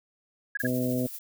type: tone bursts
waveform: sine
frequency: 1658 Hz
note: G#6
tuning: 3 cents flat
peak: -26 dBFS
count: 3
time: 0.55-0.668 s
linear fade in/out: 5 ms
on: 22 ms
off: 26 ms
type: noise with tremolo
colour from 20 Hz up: violet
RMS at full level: -38 dBFS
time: 0.59-1.19 s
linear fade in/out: 5 ms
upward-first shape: sine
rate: 13 Hz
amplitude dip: 40%
type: harmonic tone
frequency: 126 Hz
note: B2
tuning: 35 cents sharp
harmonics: 1 / 2 / 3 / 4 / 5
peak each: -32 / -27 / -37 / -33 / -36 dBFS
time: 0.63-1.07 s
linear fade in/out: 10 ms
effects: none